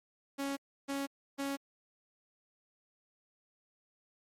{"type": "tone bursts", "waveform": "sawtooth", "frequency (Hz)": 277.2, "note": "C#4", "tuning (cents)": 0, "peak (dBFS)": -30, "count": 3, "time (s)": [0.38, 1.57], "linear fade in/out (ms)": 20, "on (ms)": 190, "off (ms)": 310, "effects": ["MP3 64 kbps"]}